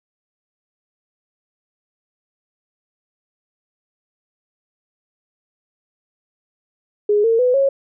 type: tone with pitch steps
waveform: sine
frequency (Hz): 415.3 / 455.5 / 499.6 / 548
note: G#4 / A#4 / B4 / C#5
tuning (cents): 0 / -40 / +20 / -20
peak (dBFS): -12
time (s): 7.09-7.69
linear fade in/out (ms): 5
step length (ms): 150
effects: none